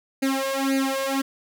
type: tone with flanger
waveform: sawtooth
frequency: 270 Hz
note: C#4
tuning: 45 cents flat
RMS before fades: -24 dBFS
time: 0.22-1.22 s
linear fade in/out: 10 ms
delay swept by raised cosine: 0.44 to 1.94 ms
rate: 1.9 Hz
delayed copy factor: +1
effects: none